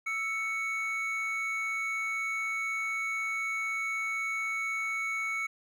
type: tone pair together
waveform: triangle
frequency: 1318.5 / 2221 Hz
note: E6 / C#7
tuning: 0 / +3 cents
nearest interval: major sixth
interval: 903 cents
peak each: -36 / -29 dBFS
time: 0.06-5.47 s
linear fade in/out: 10 ms
effects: none